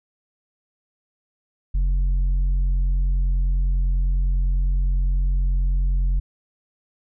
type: tone with tanh clipping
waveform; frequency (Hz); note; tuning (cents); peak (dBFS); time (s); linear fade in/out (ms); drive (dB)
triangle; 44.91; F1; +49; -18; 1.74-6.2; 10; 9
effects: none